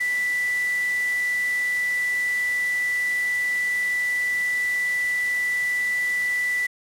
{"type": "tone in noise", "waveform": "sine", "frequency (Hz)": 1975.5, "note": "B6", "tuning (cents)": 0, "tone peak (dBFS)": -21, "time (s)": [0, 6.67], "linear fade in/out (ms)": 10, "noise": "white", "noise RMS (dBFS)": -38, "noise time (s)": [0, 6.67], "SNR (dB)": 14, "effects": ["low-pass 12000 Hz 12 dB/octave"]}